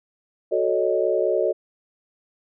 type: chord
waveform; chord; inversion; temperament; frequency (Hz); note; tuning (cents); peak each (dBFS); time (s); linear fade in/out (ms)
sine; D# half-diminished seventh; first; equal with one note detuned; 370 / 440 / 557.9 / 622.3; F#4 / A4 / C#5 / D#5; 0 / 0 / +11 / 0; -24; 0.51-1.53; 20
effects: none